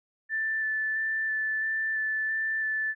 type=tone with vibrato; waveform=sine; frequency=1760 Hz; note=A6; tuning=in tune; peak=-26 dBFS; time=0.29-2.95 s; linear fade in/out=50 ms; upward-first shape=square; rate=1.5 Hz; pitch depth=9 cents each way; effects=none